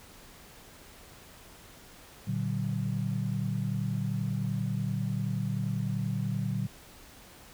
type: chord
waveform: sine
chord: Bb augmented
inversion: none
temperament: equal with one note detuned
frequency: 116.54 / 146.83 / 189.54 Hz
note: Bb2 / D3 / F#3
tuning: 0 / 0 / +42 cents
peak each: -32 / -33 / -33 dBFS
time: 2.27-6.67 s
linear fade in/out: 10 ms
effects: pink hiss -52 dBFS RMS until 7.53 s